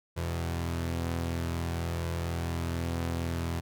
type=tone pair together; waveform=sawtooth; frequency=84.2 / 126.04 Hz; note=E2 / B2; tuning=+37 / +36 cents; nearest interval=perfect fifth; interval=699 cents; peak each=-27 / -33 dBFS; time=0.16-3.61 s; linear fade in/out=20 ms; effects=none